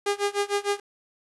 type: tone with tremolo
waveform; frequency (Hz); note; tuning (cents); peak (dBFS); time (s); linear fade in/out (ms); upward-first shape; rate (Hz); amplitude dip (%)
sawtooth; 405.7; G#4; -41; -17; 0.06-0.8; 5; sine; 6.6; 95
effects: resampled to 24000 Hz + 8-bit